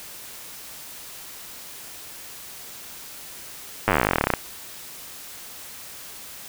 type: slowing click train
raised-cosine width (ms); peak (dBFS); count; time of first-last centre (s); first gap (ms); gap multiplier
0.5; -3; 25; 3.88-4.337; 9; 1.06
effects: white hiss -40 dBFS RMS until 6.48 s